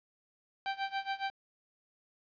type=tone with tremolo; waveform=sawtooth; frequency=782 Hz; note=G5; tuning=4 cents flat; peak=-27 dBFS; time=0.66-1.3 s; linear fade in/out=0 ms; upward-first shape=sine; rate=7.2 Hz; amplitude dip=90%; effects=resampled to 11025 Hz + 10-bit